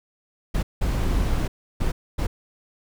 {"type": "noise bursts at uneven times", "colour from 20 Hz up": "brown", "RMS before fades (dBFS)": -22, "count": 4, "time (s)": [[0.54, 0.63], [0.81, 1.48], [1.8, 1.92], [2.18, 2.27]], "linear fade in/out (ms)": 10, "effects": []}